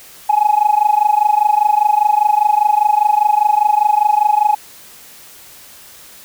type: tone with amplitude modulation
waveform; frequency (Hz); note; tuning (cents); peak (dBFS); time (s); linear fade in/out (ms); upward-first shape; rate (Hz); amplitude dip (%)
sine; 841; G#5; +22; -5; 0.29-4.55; 10; sine; 25; 90
effects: tanh soft clip ceiling -4 dBFS + white hiss -40 dBFS RMS until 6.24 s